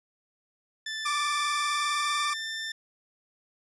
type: tone with pitch glide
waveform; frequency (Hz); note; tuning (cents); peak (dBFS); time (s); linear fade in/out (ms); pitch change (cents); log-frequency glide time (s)
20% pulse; 1760 to 1785.6; A6 to A6; 0 to +25; -27; 0.86-2.72; 5; +25; 1.54-2.26
type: tone with vibrato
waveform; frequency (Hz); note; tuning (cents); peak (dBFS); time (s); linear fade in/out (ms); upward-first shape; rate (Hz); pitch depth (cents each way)
sawtooth; 1174.7; D6; 0; -23; 1.05-2.34; 10; square; 20; 27
effects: resampled to 24000 Hz